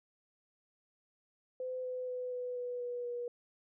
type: tone with pitch steps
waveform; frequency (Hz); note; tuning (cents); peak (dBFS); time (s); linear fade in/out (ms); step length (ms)
sine; 510 / 505.3 / 500.7 / 496.1 / 491.5 / 487 / 482.5; C5 / B4 / B4 / B4 / B4 / B4 / B4; -44 / +40 / +24 / +8 / -8 / -24 / -40; -36; 1.6-3.28; 2; 240
effects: none